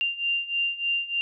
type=beating tone pair; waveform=sine; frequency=2783 / 2786.3 Hz; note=F7 / F7; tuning=-7 / -5 cents; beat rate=3.3 Hz; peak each=-29 / -26 dBFS; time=0.01-1.21 s; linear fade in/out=0 ms; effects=none